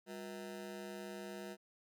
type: ring-modulated tone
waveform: 25% pulse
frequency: 280.5 Hz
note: C#4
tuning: 21 cents sharp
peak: -38 dBFS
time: 0.06-1.57 s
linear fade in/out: 50 ms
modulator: 80.5 Hz
effects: none